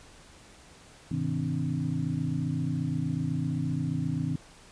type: tone cluster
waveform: sine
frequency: 104.4 / 131.5 / 159.6 / 256.7 / 291.2 Hz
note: G#2 / C3 / D#3 / C4 / D4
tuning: +10 / +9 / +44 / -33 / -15 cents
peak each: -38 / -33 / -30 / -34 / -37 dBFS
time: 1.11-4.36 s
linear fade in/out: 5 ms
effects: pink hiss -53 dBFS RMS until 4.71 s + resampled to 22050 Hz